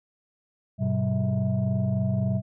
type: tone cluster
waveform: sine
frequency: 102 / 125.5 / 191 / 648 Hz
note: G#2 / B2 / G3 / E5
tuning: -31 / +28 / -45 / -30 cents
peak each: -27 / -25 / -26 / -34 dBFS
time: 0.78-2.42 s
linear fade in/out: 50 ms
effects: tanh soft clip ceiling -15 dBFS